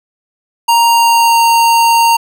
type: tone with pitch glide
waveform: square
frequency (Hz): 933 to 924.4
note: A#5 to A#5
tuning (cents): +1 to -15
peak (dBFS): -7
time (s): 0.68-2.17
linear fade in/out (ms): 10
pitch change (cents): -16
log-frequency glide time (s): 0.86-1.39
effects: none